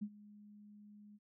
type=tone with ADSR envelope; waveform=sine; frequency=207.7 Hz; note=G#3; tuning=in tune; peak=-36 dBFS; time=0.01-1.19 s; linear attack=16 ms; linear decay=61 ms; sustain=-19 dB; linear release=39 ms; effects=none